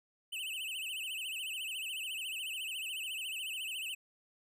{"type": "tone with vibrato", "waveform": "square", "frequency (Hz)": 2814, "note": "F7", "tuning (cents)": 12, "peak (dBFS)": -38, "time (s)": [0.32, 3.95], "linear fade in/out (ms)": 10, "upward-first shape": "sine", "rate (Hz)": 14, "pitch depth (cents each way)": 170, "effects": []}